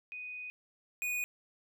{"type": "tone pair in turn", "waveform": ["sine", "square"], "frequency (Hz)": [2489, 2475], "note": ["D#7", "D#7"], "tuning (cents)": [0, -10], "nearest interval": "unison", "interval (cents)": 10, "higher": "first", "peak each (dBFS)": [-40, -33], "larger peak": "second", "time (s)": [[0.12, 0.5], [1.02, 1.24]], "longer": "first", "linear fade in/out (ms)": 0, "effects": []}